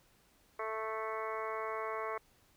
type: harmonic tone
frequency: 220 Hz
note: A3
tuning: in tune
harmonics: 2 / 3 / 4 / 5 / 6 / 7 / 8 / 9 / 10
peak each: -41 / -43 / -47 / -40 / -46 / -52 / -53 / -49 / -49 dBFS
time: 0.59-2.18 s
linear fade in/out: 5 ms
effects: pink hiss -68 dBFS RMS until 2.56 s